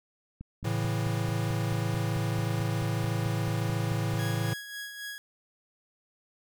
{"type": "click train", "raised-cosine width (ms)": 5, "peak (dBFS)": -28, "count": 18, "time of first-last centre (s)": [0.41, 4.138], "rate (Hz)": 4.56}
{"type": "chord", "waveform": "square", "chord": "A major", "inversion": "none", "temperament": "equal with one note detuned", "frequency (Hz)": [110.77, 138.59, 164.81], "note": ["A2", "C#3", "E3"], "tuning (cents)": [12, 0, 0], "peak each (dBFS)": [-30, -35, -34], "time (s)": [0.64, 4.54], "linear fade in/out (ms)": 10}
{"type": "tone with tremolo", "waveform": "sawtooth", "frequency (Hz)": 1661.2, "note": "G#6", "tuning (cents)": 0, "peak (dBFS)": -32, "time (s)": [4.19, 5.18], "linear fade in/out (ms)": 0, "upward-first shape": "sine", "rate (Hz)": 3.7, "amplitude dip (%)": 50}
{"effects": []}